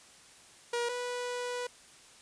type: tone pair in turn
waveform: sawtooth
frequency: 477 / 491 Hz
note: A#4 / B4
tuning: +40 / -10 cents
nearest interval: minor second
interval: 50 cents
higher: second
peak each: -26 / -30 dBFS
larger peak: first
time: 0.73-0.89 / 0.89-1.67 s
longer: second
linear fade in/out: 5 ms
effects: white hiss -56 dBFS RMS until 2.21 s + resampled to 22050 Hz